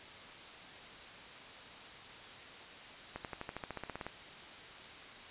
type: accelerating click train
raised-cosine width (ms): 0.5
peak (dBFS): -25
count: 14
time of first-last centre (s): 3.16-4.066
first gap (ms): 88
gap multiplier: 0.96
effects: white hiss -50 dBFS RMS until 5.3 s + resampled to 8000 Hz